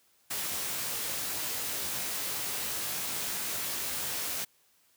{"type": "noise with comb filter", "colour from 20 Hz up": "white", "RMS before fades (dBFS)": -34, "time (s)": [0.3, 4.45], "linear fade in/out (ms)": 10, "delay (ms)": 18, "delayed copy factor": -0.6, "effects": ["white hiss -67 dBFS RMS until 4.96 s", "high-pass 60 Hz 12 dB/octave"]}